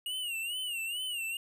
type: tone with vibrato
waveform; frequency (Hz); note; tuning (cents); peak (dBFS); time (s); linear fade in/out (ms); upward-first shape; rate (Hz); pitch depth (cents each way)
square; 2848; F7; +33; -34; 0.06-1.37; 2; sine; 2.3; 120
effects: none